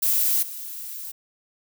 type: noise with level steps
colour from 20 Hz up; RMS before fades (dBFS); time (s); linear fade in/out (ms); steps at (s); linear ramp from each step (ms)
violet; -21 / -35; 0.02-1.12; 10; 0.42; 10
effects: none